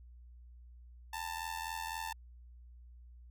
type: tone with amplitude modulation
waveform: sawtooth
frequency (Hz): 890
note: A5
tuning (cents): +20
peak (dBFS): -31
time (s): 1.13-2.13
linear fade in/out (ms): 5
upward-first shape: sine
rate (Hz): 83.9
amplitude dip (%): 80
effects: added 60 Hz sine -52 dBFS peak until 3.3 s